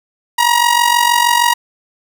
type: tone with amplitude modulation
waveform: sawtooth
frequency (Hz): 953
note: A#5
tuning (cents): +38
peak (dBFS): -3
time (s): 0.38-1.54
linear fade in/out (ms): 10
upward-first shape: sine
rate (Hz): 46.4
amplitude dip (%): 70
effects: none